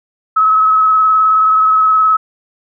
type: tone with vibrato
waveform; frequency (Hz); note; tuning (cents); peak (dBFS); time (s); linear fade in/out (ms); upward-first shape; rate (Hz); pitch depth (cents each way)
sine; 1286; E6; -43; -7; 0.36-2.17; 10; sine; 19; 19
effects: none